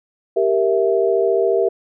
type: chord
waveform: sine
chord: E diminished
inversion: first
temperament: equal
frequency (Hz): 392 / 466.2 / 659.3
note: G4 / Bb4 / E5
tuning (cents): 0 / 0 / 0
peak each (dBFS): -17 / -18 / -20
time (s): 0.36-1.69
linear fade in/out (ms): 10
effects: none